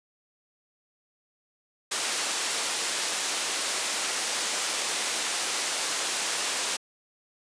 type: band-pass noise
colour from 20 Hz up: white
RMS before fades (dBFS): -29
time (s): 1.91-6.77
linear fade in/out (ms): 10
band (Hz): 350 to 9100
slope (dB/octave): 12
effects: resampled to 22050 Hz